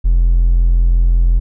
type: tone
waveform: triangle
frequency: 42.77 Hz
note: F1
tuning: 35 cents flat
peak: -5 dBFS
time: 0.04-1.4 s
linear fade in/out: 20 ms
effects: tanh soft clip ceiling -3 dBFS